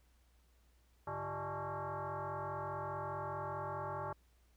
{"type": "tone with frequency modulation", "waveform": "sine", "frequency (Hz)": 145.4, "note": "D3", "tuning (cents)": -17, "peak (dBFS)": -38, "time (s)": [1.07, 4.13], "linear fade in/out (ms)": 5, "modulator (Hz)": 246, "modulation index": 4.7, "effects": ["added 60 Hz sine -67 dBFS peak until 4.56 s", "pink hiss -75 dBFS RMS until 4.56 s"]}